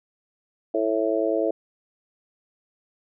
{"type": "harmonic tone", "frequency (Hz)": 110, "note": "A2", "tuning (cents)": 0, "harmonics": [3, 4, 5, 6], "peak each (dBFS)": [-26, -26, -26, -26], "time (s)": [0.74, 1.51], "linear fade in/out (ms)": 5, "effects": []}